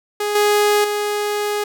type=tone with level steps; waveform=sawtooth; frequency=415.3 Hz; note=G#4; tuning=in tune; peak=-15 / -9 / -15 dBFS; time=0.2-1.64 s; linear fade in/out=5 ms; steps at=0.35 / 0.84 s; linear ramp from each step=5 ms; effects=none